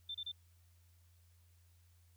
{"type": "tone bursts", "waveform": "sine", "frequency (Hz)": 3560, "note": "A7", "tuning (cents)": 20, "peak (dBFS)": -40, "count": 3, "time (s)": [0.09, 0.318], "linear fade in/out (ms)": 5, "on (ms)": 56, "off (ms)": 30, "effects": ["added 86 Hz sine -64 dBFS peak until 2.16 s", "white hiss -75 dBFS RMS until 2.16 s"]}